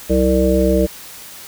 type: harmonic tone with a mistuned harmonic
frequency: 65.41 Hz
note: C2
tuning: in tune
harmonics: 1 / 3 / 5 / 7 / 9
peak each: -18 / -18 / -18 / -18 / -18 dBFS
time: 0.09-0.87 s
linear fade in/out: 20 ms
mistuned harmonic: 3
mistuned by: -64 cents
effects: white hiss -36 dBFS RMS until 1.47 s